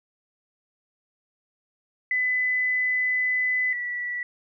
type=tone pair in turn; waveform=sine; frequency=2006 / 1953.4 Hz; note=B6 / B6; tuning=+26 / -20 cents; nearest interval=unison; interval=46 cents; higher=first; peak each=-21 / -27 dBFS; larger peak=first; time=2.11-3.73 / 3.73-4.23 s; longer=first; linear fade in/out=2 ms; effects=none